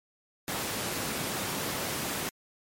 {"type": "high-pass noise", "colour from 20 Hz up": "pink", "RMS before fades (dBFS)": -33, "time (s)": [0.48, 2.29], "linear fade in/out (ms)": 0, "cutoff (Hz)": 130, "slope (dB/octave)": 12, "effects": ["MP3 64 kbps"]}